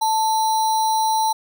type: tone with sample-and-hold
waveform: sine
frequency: 880 Hz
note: A5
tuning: in tune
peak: -16 dBFS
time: 0.01-1.33 s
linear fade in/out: 10 ms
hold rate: 4900 Hz
effects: none